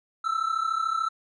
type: tone pair together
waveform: triangle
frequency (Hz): 1304 / 1337.6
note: E6 / E6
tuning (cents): -19 / +25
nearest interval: unison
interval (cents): 44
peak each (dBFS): -26 / -25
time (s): 0.24-1.09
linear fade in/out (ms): 10
effects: resampled to 22050 Hz